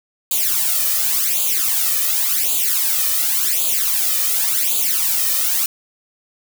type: noise with flanger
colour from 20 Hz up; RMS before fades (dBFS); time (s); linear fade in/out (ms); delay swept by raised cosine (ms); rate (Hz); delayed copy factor
blue; -18; 0.31-5.66; 2; 0.27 to 1.67; 0.9; +1
effects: none